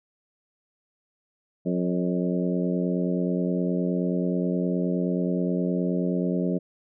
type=harmonic tone with a mistuned harmonic; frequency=89.5 Hz; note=F2; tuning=43 cents sharp; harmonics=2 / 3 / 4 / 5 / 6 / 7; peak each=-25 / -29 / -31 / -33 / -35 / -36 dBFS; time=1.65-6.59 s; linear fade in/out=20 ms; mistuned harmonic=6; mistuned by=+39 cents; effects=none